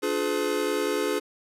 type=chord; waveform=square; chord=D diminished seventh; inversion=none; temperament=just; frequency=293.7 / 352.4 / 422.9 / 507.5 Hz; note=D4 / F4 / Ab4 / Cb5; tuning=0 / +16 / +31 / +47 cents; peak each=-32 / -32 / -28 / -32 dBFS; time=0.02-1.2 s; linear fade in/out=20 ms; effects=resampled to 32000 Hz + 9-bit